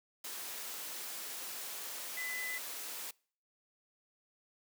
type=tone in noise; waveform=sine; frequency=2006 Hz; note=B6; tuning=26 cents sharp; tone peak=-38 dBFS; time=2.17-2.58 s; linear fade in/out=5 ms; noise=white; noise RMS=-43 dBFS; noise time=0.24-3.11 s; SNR=+2 dB; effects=noise-tail reverb RT60 0.5 s tail -26 dB re dry + high-pass 300 Hz 12 dB/octave